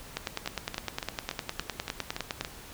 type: two click trains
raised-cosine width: 0.2 ms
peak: -13 / -16 dBFS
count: 23 / 8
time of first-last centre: 0.17-2.41 / 0.46-2.449 s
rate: 9.82 / 3.52 Hz
effects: pink hiss -47 dBFS RMS until 2.73 s